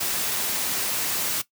white noise, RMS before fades -26 dBFS, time 0-1.42 s, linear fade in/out 10 ms, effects noise-tail reverb RT60 0.1 s tail -17 dB re dry + high-pass 100 Hz 12 dB/octave

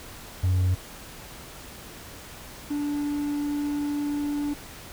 triangle tone pair in turn, 91.9 / 291.1 Hz, F#2 / D4, -11 / -15 cents, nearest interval octave + minor sixth, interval 1996 cents, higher second, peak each -17 / -23 dBFS, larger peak first, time 0.43-0.75 / 2.7-4.54 s, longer second, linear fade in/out 10 ms, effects tanh soft clip ceiling -13 dBFS + pink hiss -43 dBFS RMS until 4.92 s

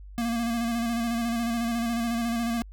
square tone with vibrato, 233.1 Hz, A#3, in tune, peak -26 dBFS, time 0.18-2.62 s, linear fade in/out 0 ms, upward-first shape square, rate 14 Hz, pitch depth 29 cents each way, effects added 49 Hz sine -41 dBFS peak until 2.72 s

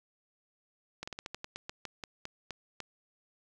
slowing click train, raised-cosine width 0.2 ms, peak -22 dBFS, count 14, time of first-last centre 1.03-2.803 s, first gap 45 ms, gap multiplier 1.17, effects none

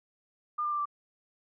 sine tone with pitch steps, 1208 / 1195.5 / 1183.1 / 1170.9 Hz, D6 / D6 / D6 / D6, +48 / +30 / +12 / -6 cents, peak -28 dBFS, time 0.58-0.856 s, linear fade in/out 10 ms, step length 69 ms, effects none

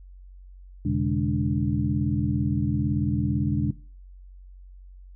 sine tone cluster, 87.1 / 128.2 / 146.1 / 206.4 / 292.6 Hz, F2 / C3 / D3 / G#3 / D4, -4 / -35 / -9 / -10 / -6 cents, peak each -28 dBFS, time 0.85-3.71 s, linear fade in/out 5 ms, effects noise-tail reverb RT60 0.4 s tail -19 dB re dry + added 46 Hz sine -43 dBFS peak until 5.15 s

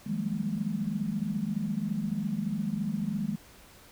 sine tone cluster, 158.6 / 178.4 / 193 / 207.5 / 230.7 Hz, D#3 / F3 / G3 / G#3 / A#3, +33 / +37 / -27 / -1 / -18 cents, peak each -36 / -37 / -38 / -31 / -37 dBFS, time 0.06-3.36 s, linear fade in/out 10 ms, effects pink hiss -54 dBFS RMS until 3.91 s

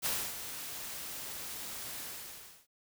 white noise with ADSR envelope, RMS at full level -32 dBFS, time 0.02-2.67 s, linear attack 34 ms, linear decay 270 ms, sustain -10 dB, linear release 660 ms, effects none

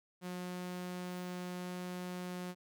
sawtooth tone, 180.1 Hz, F#3, 46 cents flat, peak -36 dBFS, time 0.21-2.55 s, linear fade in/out 50 ms, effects none

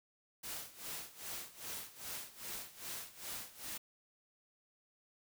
white noise with tremolo, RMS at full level -43 dBFS, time 0.43-3.78 s, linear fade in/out 10 ms, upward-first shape sine, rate 2.5 Hz, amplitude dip 85%, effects none

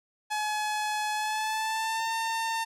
sawtooth tone with pitch glide, 849 to 904.7 Hz, G#5 to A5, +38 to +48 cents, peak -24 dBFS, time 0.3-2.65 s, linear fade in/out 20 ms, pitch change +110 cents, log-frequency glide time 1.13-2.11 s, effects low-pass 11000 Hz 12 dB/octave

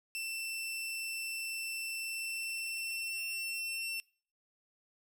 sawtooth tone with pitch glide, 2678 to 2701 Hz, E7 to E7, +27 to +42 cents, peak -33 dBFS, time 0.15-4 s, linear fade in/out 0 ms, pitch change +15 cents, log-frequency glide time 2-3.31 s, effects noise-tail reverb RT60 0.5 s tail -25 dB re dry

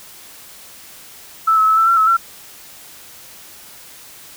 sine tone with pitch steps, 1316 / 1292 / 1302 / 1328 / 1360 / 1294 / 1356 Hz, E6 / E6 / E6 / E6 / F6 / E6 / E6, -3 / -35 / -22 / +12 / -46 / -32 / +49 cents, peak -10 dBFS, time 1.47-2.17 s, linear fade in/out 10 ms, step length 100 ms, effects white hiss -40 dBFS RMS until 4.36 s

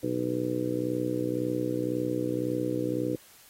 harmonic tone, 61.9 Hz, B1, 5 cents sharp, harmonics 2 / 3 / 4 / 5 / 6 / 7 / 8, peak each -36 / -40 / -38 / -30 / -35 / -38 / -33 dBFS, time 0.03-3.16 s, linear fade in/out 5 ms, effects white hiss -55 dBFS RMS until 3.49 s + AAC 48 kbps

